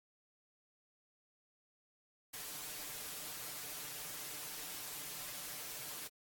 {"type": "noise with comb filter", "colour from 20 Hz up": "white", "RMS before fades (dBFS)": -45, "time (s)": [2.33, 6.08], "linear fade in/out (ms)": 10, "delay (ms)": 6.7, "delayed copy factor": 0.95, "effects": ["AAC 64 kbps"]}